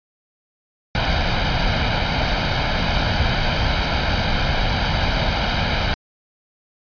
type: noise with comb filter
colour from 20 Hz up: pink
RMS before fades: -19 dBFS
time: 0.95-5.94 s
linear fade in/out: 0 ms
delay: 1.3 ms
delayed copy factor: +0.6
effects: resampled to 11025 Hz